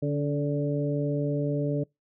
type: harmonic tone with a mistuned harmonic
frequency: 145.4 Hz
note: D3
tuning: 17 cents flat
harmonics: 1 / 2 / 3 / 4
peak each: -27 / -30 / -32 / -33 dBFS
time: 0.02-1.84 s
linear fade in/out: 10 ms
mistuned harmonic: 2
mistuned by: -25 cents
effects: noise-tail reverb RT60 0.2 s tail -26 dB re dry